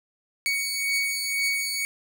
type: beating tone pair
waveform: sawtooth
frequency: 2235 / 2237 Hz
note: C#7 / C#7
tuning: +14 / +15 cents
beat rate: 2 Hz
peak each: -27 / -22 dBFS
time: 0.46-1.85 s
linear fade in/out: 0 ms
effects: none